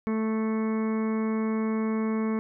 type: harmonic tone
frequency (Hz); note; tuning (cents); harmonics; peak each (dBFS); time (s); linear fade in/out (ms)
220; A3; 0; 1 / 2 / 3 / 4 / 5 / 6 / 7 / 8 / 9 / 10; -25 / -32 / -44 / -44 / -39 / -47 / -52 / -49 / -53 / -45; 0.07-2.39; 0
effects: none